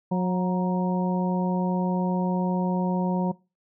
harmonic tone with a mistuned harmonic, 181.5 Hz, F#3, 33 cents flat, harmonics 1 / 2 / 3 / 4 / 5, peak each -22 / -33 / -32 / -36 / -32 dBFS, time 0.11-3.32 s, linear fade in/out 10 ms, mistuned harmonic 5, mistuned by +52 cents, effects noise-tail reverb RT60 0.3 s tail -23 dB re dry

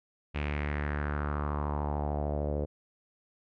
sawtooth tone with low-pass filter sweep, 73.42 Hz, D2, in tune, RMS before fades -32 dBFS, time 0.34-2.66 s, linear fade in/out 20 ms, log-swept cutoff 2600 to 510 Hz, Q 3.7, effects none

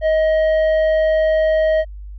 sine tone with tanh clipping, 630 Hz, D#5, 21 cents sharp, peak -14 dBFS, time 0.01-1.85 s, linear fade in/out 50 ms, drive 7 dB, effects added 50 Hz sine -30 dBFS peak until 2.18 s

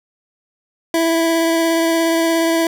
25% pulse tone with vibrato, 330 Hz, E4, 2 cents sharp, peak -10 dBFS, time 0.94-2.67 s, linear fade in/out 2 ms, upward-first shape sine, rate 17 Hz, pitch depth 12 cents each way, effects none

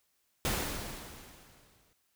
pink noise with exponential decay, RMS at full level -30 dBFS, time 0.45-1.93 s, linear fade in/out 0 ms, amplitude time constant 320 ms, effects white hiss -75 dBFS RMS until 2.15 s

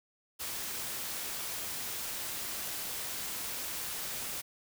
white noise, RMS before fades -38 dBFS, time 0.39-4.42 s, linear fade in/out 20 ms, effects none

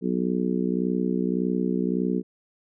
harmonic tone, 61.74 Hz, B1, in tune, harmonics 3 / 4 / 5 / 6 / 7, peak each -26 / -27 / -31 / -30 / -32 dBFS, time 0.01-2.23 s, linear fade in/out 50 ms, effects none

